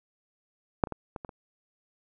clicks, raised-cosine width 1 ms, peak -7 / -24 / -20 / -22 / -24 / -29 dBFS, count 6, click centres 0.838 / 0.872 / 0.923 / 1.162 / 1.248 / 1.292 s, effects none

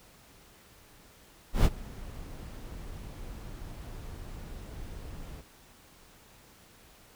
brown noise with ADSR envelope, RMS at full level -19 dBFS, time 1.53-5.42 s, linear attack 120 ms, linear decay 42 ms, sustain -23 dB, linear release 23 ms, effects pink hiss -57 dBFS RMS until 7.15 s

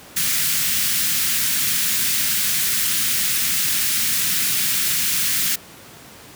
white band-stop noise, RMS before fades -20 dBFS, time 0.16-5.56 s, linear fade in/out 10 ms, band 240 to 1500 Hz, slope 24 dB/octave, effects pink hiss -42 dBFS RMS until 6.35 s + high-pass 100 Hz 12 dB/octave

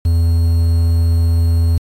triangle tone with quantisation, 83.6 Hz, E2, 25 cents sharp, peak -8 dBFS, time 0.05-1.78 s, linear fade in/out 5 ms, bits 6, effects AAC 48 kbps

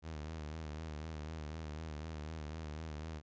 sawtooth tone with vibrato, 77.78 Hz, D#2, in tune, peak -38 dBFS, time 0.02-3.22 s, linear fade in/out 50 ms, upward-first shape sine, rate 4 Hz, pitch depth 73 cents each way, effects resampled to 16000 Hz

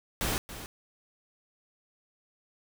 pink noise with echo, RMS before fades -30 dBFS, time 0.21-0.38 s, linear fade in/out 0 ms, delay 280 ms, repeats 1, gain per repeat -12 dB, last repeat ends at 0.66 s, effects none

